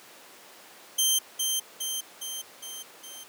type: tone with echo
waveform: 15% pulse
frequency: 3136 Hz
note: G7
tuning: in tune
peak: -14 dBFS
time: 0.98-1.19 s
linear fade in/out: 10 ms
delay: 410 ms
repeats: 5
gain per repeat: -4 dB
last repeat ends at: 3.24 s
effects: pink hiss -49 dBFS RMS until 3.28 s + high-pass 400 Hz 12 dB/octave